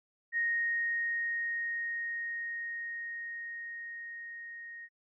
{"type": "tone with level ramp", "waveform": "sine", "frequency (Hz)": 1864.7, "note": "A#6", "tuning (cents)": 0, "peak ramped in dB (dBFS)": [-28, -44], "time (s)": [0.32, 4.89], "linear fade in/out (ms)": 50, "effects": ["noise-tail reverb RT60 0.1 s tail -24 dB re dry"]}